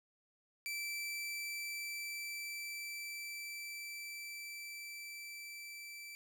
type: tone with level ramp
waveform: sawtooth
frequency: 2329 Hz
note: D7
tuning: 15 cents flat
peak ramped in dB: -35 to -44 dBFS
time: 0.66-6.15 s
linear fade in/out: 0 ms
effects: none